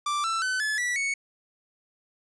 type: tone with pitch steps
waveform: 45% pulse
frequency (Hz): 1174.7 / 1333.9 / 1514.6 / 1719.9 / 1952.9 / 2218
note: D6 / E6 / F#6 / A6 / B6 / C#7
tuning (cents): 0 / +20 / +40 / -40 / -20 / 0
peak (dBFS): -25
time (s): 0.06-1.14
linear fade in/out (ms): 5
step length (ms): 180
effects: resampled to 22050 Hz